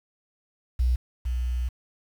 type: tone pair in turn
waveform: sine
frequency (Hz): 61.74 / 61.4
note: B1 / B1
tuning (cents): 0 / -9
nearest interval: unison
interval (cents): 9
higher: first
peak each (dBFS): -19 / -24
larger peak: first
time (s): 0.79-0.96 / 1.25-1.69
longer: second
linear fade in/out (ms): 10
effects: 8-bit